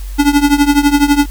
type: tone with tremolo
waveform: square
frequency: 287.7 Hz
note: D4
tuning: 36 cents flat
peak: -5 dBFS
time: 0.18-1.26 s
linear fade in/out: 20 ms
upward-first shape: triangle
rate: 12 Hz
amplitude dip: 90%
effects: added 47 Hz sine -21 dBFS peak until 1.3 s + white hiss -39 dBFS RMS until 1.3 s